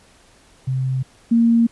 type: tone pair in turn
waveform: sine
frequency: 130.81 / 231.7 Hz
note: C3 / A#3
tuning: 0 / -10 cents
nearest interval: minor seventh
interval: 990 cents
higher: second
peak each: -18 / -11 dBFS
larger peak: second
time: 0.67-1.03 / 1.31-1.67 s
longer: neither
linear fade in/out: 10 ms
effects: pink hiss -52 dBFS RMS until 1.71 s + resampled to 24000 Hz